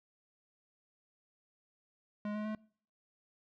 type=tone with pitch steps; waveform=square; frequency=208.7 / 212 / 215.3 Hz; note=G#3 / G#3 / A3; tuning=+9 / +36 / -37 cents; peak=-36 dBFS; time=2.25-2.55 s; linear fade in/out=2 ms; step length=100 ms; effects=noise-tail reverb RT60 0.5 s tail -24 dB re dry + low-pass 2000 Hz 12 dB/octave